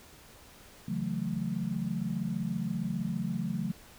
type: chord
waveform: sine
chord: F# minor seventh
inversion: second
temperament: equal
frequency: 138.59 / 164.81 / 185 / 220 Hz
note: C#3 / E3 / F#3 / A3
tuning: 0 / 0 / 0 / 0 cents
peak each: -38 / -36 / -34 / -35 dBFS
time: 0.88-3.72 s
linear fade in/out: 5 ms
effects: pink hiss -54 dBFS RMS until 3.98 s